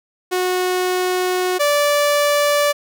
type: tone pair in turn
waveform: sawtooth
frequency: 365.6 / 582.2 Hz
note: F#4 / D5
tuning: -21 / -15 cents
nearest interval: minor sixth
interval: 806 cents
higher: second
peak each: -13 / -10 dBFS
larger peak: second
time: 0.31-1.59 / 1.59-2.73 s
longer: first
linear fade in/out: 20 ms
effects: none